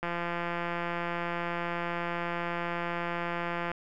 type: click train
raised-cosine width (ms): 0.5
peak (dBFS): -18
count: 635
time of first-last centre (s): 0.03-3.716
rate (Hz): 172
effects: none